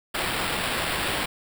violet noise with sample-and-hold, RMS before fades -27 dBFS, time 0.14-1.26 s, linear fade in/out 10 ms, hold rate 6300 Hz, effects none

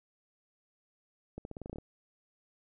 accelerating click train, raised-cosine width 2 ms, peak -28 dBFS, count 10, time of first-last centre 1.38-1.784 s, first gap 71 ms, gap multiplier 0.88, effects none

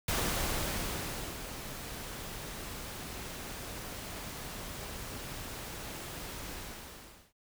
pink noise with ADSR envelope, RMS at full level -31 dBFS, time 0.08-7.33 s, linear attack 4 ms, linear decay 1300 ms, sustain -11 dB, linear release 810 ms, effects none

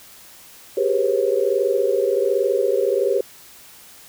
sine tone cluster, 387 / 408.3 / 484.7 / 539 Hz, G4 / G#4 / B4 / C#5, -22 / -29 / -32 / -49 cents, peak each -22 dBFS, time 0.77-3.21 s, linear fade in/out 5 ms, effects white hiss -45 dBFS RMS until 4.08 s

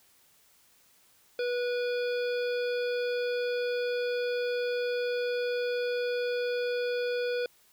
harmonic tone, 488.7 Hz, B4, 18 cents flat, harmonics 1 / 3 / 5 / 7 / 9 / 10, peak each -28 / -38 / -42 / -45 / -47 / -48 dBFS, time 1.39-7.46 s, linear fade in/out 2 ms, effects white hiss -63 dBFS RMS until 7.72 s

